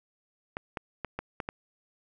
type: clicks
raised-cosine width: 0.5 ms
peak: -18 dBFS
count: 6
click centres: 0.569 / 0.772 / 1.047 / 1.19 / 1.402 / 1.489 s
effects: none